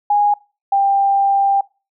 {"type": "tone pair in turn", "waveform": "sine", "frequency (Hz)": [824, 792.2], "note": ["G#5", "G5"], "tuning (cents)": [-14, 18], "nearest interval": "minor second", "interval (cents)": 68, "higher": "first", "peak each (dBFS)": -11, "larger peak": "neither", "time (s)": [[0.1, 0.34], [0.72, 1.61]], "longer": "second", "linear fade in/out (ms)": 5, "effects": ["noise-tail reverb RT60 0.3 s tail -23 dB re dry"]}